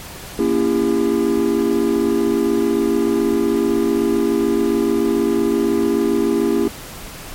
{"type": "chord", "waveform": "triangle", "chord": "A# diminished seventh", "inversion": "none", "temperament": "just", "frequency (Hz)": [233.1, 279.7, 335.6, 402.8], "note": ["A#3", "C#4", "E4", "G4"], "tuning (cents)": [0, 16, 31, 47], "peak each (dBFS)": [-19, -19, -17, -17], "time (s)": [0.39, 6.68], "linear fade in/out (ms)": 2, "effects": ["pink hiss -34 dBFS RMS until 7.34 s", "MP3 64 kbps"]}